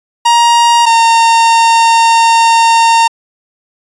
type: tone pair in turn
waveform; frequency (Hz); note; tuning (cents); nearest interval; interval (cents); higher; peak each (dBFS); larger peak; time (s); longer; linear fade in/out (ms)
45% pulse; 941 / 916.9; A#5 / A#5; +16 / -29; unison; 45; first; -5; neither; 0.25-0.86 / 0.86-3.08; second; 10
effects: resampled to 22050 Hz